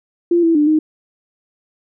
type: tone with pitch steps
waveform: sine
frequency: 344.5 / 330.7 / 297.3 / 310.2 Hz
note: F4 / E4 / D4 / D#4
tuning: -24 / +6 / +21 / -5 cents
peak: -10 dBFS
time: 0.31-0.79 s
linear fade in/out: 5 ms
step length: 120 ms
effects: none